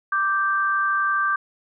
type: tone pair together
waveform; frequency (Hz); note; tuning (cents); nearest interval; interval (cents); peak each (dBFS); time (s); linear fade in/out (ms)
sine; 1174.7 / 1568; D6 / G6; 0 / 0; perfect fourth; 500; -21 / -22; 0.12-1.36; 5
effects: none